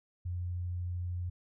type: tone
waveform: sine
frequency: 88.7 Hz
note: F2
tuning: 27 cents sharp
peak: -33 dBFS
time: 0.25-1.3 s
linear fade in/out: 10 ms
effects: none